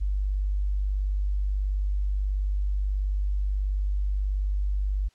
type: tone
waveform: sine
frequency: 49.25 Hz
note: G1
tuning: 9 cents sharp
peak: -23 dBFS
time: 0-5.09 s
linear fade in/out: 20 ms
effects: white hiss -65 dBFS RMS until 5.14 s + low-pass 6000 Hz 12 dB/octave